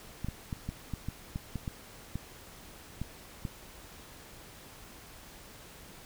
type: clicks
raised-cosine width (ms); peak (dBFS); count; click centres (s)
5; -22; 12; 0.246 / 0.286 / 0.528 / 0.69 / 0.937 / 1.086 / 1.359 / 1.557 / 1.678 / 2.156 / 3.016 / 3.452
effects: pink hiss -51 dBFS RMS until 6.05 s